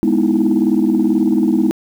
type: chord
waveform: sine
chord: E major seventh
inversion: first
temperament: equal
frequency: 207.7 / 246.9 / 311.1 / 329.6 Hz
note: G#3 / B3 / D#4 / E4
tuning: 0 / 0 / 0 / 0 cents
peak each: -16 dBFS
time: 0.03-1.71 s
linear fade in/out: 0 ms
effects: tanh soft clip ceiling -5 dBFS + 7-bit